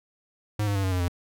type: tone with pitch steps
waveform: square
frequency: 105.1 / 101.34 / 97.72 / 94.23 / 90.86 / 87.62 Hz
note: G#2 / G#2 / G2 / F#2 / F#2 / F2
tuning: +21 / -42 / -5 / +32 / -31 / +6 cents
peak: -24 dBFS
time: 0.59-1.082 s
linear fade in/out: 5 ms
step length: 82 ms
effects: none